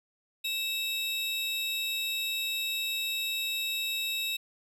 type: tone pair together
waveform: 45% pulse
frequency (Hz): 2637 / 3793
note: E7 / A#7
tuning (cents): 0 / +29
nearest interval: tritone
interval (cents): 629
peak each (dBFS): -34 / -32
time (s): 0.44-4.37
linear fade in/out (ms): 10
effects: none